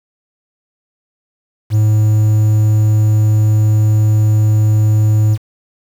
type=tone with quantisation; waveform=triangle; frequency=107.4 Hz; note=A2; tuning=41 cents flat; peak=-6 dBFS; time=1.7-5.38 s; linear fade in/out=50 ms; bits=6; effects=none